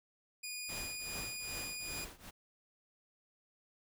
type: tone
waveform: 15% pulse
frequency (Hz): 2454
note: D#7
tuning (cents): -25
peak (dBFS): -34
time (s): 0.43-2.05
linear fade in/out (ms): 10
type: noise with tremolo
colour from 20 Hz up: pink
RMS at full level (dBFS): -44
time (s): 0.68-2.31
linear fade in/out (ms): 20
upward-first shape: triangle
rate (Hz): 2.5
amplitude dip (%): 95
effects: none